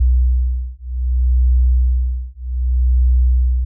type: beating tone pair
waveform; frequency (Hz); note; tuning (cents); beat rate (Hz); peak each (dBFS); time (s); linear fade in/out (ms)
sine; 62 / 62.64; B1 / B1; +7 / +25; 0.64; -15; 0-3.65; 10
effects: none